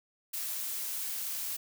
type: noise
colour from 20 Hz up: blue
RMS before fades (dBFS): -36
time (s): 0.33-1.57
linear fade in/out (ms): 10
effects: none